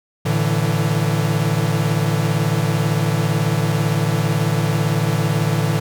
45% pulse chord, A suspended fourth, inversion none, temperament equal with one note detuned, 111.99 / 146.83 / 164.81 Hz, A2 / D3 / E3, +31 / 0 / 0 cents, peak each -21 / -20 / -21 dBFS, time 0.25-5.8 s, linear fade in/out 10 ms, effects none

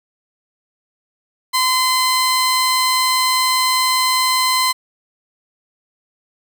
sawtooth tone pair together, 1027.5 / 2055 Hz, C6 / C7, -32 / -32 cents, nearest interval octave, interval 1200 cents, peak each -12 dBFS, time 1.53-4.73 s, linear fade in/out 20 ms, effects none

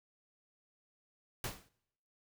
pink noise with exponential decay, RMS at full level -35 dBFS, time 1.44-1.69 s, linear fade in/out 2 ms, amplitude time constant 54 ms, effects noise-tail reverb RT60 0.8 s tail -24 dB re dry

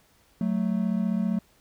triangle tone pair together, 185.8 / 221 Hz, F#3 / A3, +7 / +8 cents, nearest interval minor third, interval 301 cents, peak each -24 dBFS, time 0.41-1.39 s, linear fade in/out 2 ms, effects pink hiss -62 dBFS RMS until 1.6 s

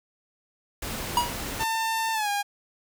pink noise, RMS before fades -33 dBFS, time 0.82-1.64 s, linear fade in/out 5 ms
square tone with exponential decay, 962 Hz, B5, 46 cents flat, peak -17 dBFS, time 1.17-1.39 s, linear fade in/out 2 ms, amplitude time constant 46 ms
sawtooth tone with pitch glide, 897 to 813.1 Hz, A5 to G#5, +33 to -37 cents, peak -21 dBFS, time 1.59-2.43 s, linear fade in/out 20 ms, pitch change -170 cents, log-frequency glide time 2.13-2.29 s
effects none

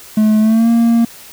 triangle tone with pitch glide, 215.2 to 232 Hz, A3 to A#3, -38 to -8 cents, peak -6 dBFS, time 0.17-1.05 s, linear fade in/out 5 ms, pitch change +130 cents, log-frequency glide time 0.4-0.69 s, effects white hiss -37 dBFS RMS until 1.32 s

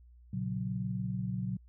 sine chord, F# major, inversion first, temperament equal with one note detuned, 117.83 / 138.59 / 185 Hz, A#2 / C#3 / F#3, +19 / 0 / 0 cents, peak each -36 / -39 / -35 dBFS, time 0.33-1.57 s, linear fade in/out 5 ms, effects added 60 Hz sine -54 dBFS peak until 1.68 s

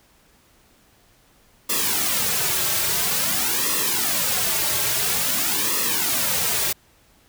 white noise with flanger, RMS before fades -22 dBFS, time 1.69-6.73 s, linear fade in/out 10 ms, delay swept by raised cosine 1.3 to 4.1 ms, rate 0.49 Hz, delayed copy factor -0.9, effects pink hiss -57 dBFS RMS until 7.28 s

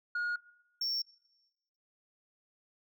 sine tone pair in turn, 1437 / 5462 Hz, F6 / F8, +49 / -39 cents, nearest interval octave + major seventh, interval 2312 cents, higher second, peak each -28 dBFS, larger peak neither, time 0.15-0.36 / 0.81-1.02 s, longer neither, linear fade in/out 5 ms, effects noise-tail reverb RT60 1.0 s tail -23 dB re dry + tanh soft clip ceiling -30 dBFS

